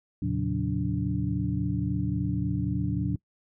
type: tone cluster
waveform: sine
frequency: 79.6 / 112.7 / 136.3 / 182.1 / 290.6 Hz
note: D#2 / A2 / C#3 / F#3 / D4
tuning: +40 / +42 / -29 / -27 / -18 cents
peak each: -34 / -31 / -32 / -30 / -32 dBFS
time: 0.22-3.16 s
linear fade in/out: 5 ms
effects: noise-tail reverb RT60 0.1 s tail -23 dB re dry